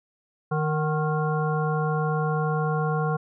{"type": "harmonic tone with a mistuned harmonic", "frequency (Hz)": 154.8, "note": "D#3", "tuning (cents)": -9, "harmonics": [1, 3, 5, 7, 9], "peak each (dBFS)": [-24, -29, -31, -32, -34], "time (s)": [0.51, 3.17], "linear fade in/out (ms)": 10, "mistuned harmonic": 5, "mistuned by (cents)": -49, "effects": []}